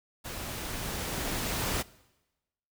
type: noise with level ramp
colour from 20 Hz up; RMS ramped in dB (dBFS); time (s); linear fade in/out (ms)
pink; -39 to -30; 0.24-1.83; 20
effects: noise-tail reverb RT60 1.0 s tail -21 dB re dry